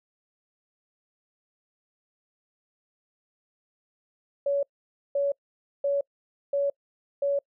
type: tone bursts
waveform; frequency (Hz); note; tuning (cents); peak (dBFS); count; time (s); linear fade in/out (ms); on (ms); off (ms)
sine; 563; C#5; +27; -22; 5; 4.46-7.39; 5; 170; 520
effects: noise-tail reverb RT60 0.1 s tail -26 dB re dry